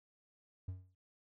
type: tone with exponential decay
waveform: triangle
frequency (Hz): 92.5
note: F#2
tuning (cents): 0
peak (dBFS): -35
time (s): 0.68-0.95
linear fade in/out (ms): 5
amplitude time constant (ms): 58
effects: noise-tail reverb RT60 0.3 s tail -18 dB re dry